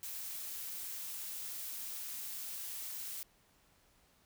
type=noise; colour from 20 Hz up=blue; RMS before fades=-43 dBFS; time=0.03-3.23 s; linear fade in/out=0 ms; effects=pink hiss -69 dBFS RMS until 4.25 s